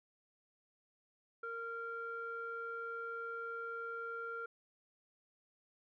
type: tone with low-pass filter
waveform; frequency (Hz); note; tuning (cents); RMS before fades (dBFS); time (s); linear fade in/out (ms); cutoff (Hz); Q
square; 461.7; A#4; -17; -43; 1.43-4.46; 5; 1400; 5.3
effects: none